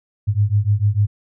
sine beating tone pair, 100 / 106.7 Hz, G2 / G#2, +35 / +47 cents, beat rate 6.7 Hz, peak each -17 dBFS, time 0.27-1.07 s, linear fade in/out 20 ms, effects none

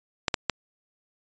clicks, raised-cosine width 0.2 ms, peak -5 dBFS, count 3, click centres 0.282 / 0.342 / 0.497 s, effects resampled to 16000 Hz

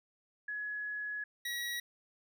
sine / 25% pulse tone pair in turn, 1688 / 1914.2 Hz, G#6 / A#6, +28 / +45 cents, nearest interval major second, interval 217 cents, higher second, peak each -36 / -32 dBFS, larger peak second, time 0.48-1.24 / 1.45-1.8 s, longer first, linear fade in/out 5 ms, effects none

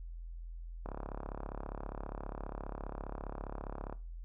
click train, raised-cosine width 1 ms, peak -27 dBFS, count 108, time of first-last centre 0.86-3.926 s, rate 34.9 Hz, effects noise-tail reverb RT60 0.3 s tail -17 dB re dry + added 42 Hz sine -42 dBFS peak until 4.24 s

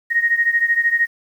sine beating tone pair, 1864.7 / 1877.7 Hz, A#6 / A#6, 0 / +12 cents, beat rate 13 Hz, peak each -16 / -19 dBFS, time 0.1-1.07 s, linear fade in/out 20 ms, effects 8-bit

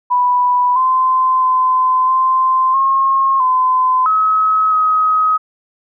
sine tone with pitch steps, 987 / 1033 / 1026 / 1040 / 1078 / 1023 / 1280 / 1265 Hz, B5 / C6 / C6 / C6 / C#6 / C6 / D#6 / D#6, -1 / -22 / -34 / -11 / -49 / -39 / +49 / +28 cents, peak -10 dBFS, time 0.1-5.38 s, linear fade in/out 20 ms, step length 660 ms, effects none

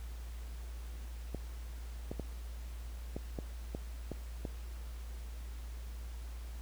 clicks, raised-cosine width 2 ms, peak -25 dBFS, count 8, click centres 1.347 / 2.115 / 2.197 / 3.165 / 3.388 / 3.749 / 4.117 / 4.452 s, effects added 58 Hz sine -41 dBFS peak until 6.61 s + pink hiss -57 dBFS RMS until 6.61 s

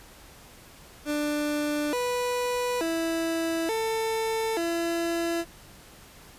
30% pulse tone with pitch steps, 296.2 / 492 / 329.1 / 446.2 / 336.9 Hz, D4 / B4 / E4 / A4 / E4, +15 / -7 / -3 / +24 / +38 cents, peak -23 dBFS, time 1.05-5.45 s, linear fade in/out 50 ms, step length 880 ms, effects pink hiss -50 dBFS RMS until 6.38 s + resampled to 32000 Hz

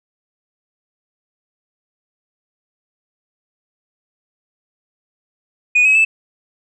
sine tone with pitch steps, 2475 / 2550 / 2628 Hz, D#7 / D#7 / E7, -10 / +42 / -6 cents, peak -7 dBFS, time 5.75-6.05 s, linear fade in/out 10 ms, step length 100 ms, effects tanh soft clip ceiling -7 dBFS

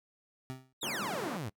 25% pulse tone with exponential decay, 130.4 Hz, C3, 5 cents flat, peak -32 dBFS, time 0.5-0.73 s, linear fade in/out 0 ms, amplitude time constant 50 ms
sawtooth exponential sweep, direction down, 3958 to 92.5 Hz, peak -32 dBFS, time 0.81-1.5 s, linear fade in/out 20 ms
pink band-pass noise, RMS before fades -40 dBFS, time 0.83-1.37 s, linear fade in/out 0 ms, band 160 to 1600 Hz, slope 24 dB/octave
effects noise-tail reverb RT60 0.1 s tail -23 dB re dry

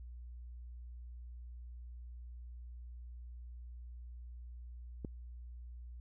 click, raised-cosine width 3 ms, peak -27 dBFS, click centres 5.048 s, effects added 60 Hz sine -46 dBFS peak until 6 s

